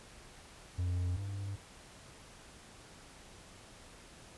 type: tone pair in turn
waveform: triangle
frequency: 89.3 / 99.04 Hz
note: F2 / G2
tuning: +39 / +18 cents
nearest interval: major second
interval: 179 cents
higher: second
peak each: -29 / -35 dBFS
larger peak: first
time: 0.78-1.17 / 1.17-1.56 s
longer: neither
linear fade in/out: 10 ms
effects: pink hiss -55 dBFS RMS until 4.37 s + resampled to 24000 Hz